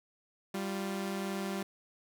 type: tone pair together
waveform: sawtooth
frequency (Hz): 196 / 350.2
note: G3 / F4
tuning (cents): 0 / +5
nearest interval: minor seventh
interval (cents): 1005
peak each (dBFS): -31 / -36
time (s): 0.54-1.63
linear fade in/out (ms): 5
effects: none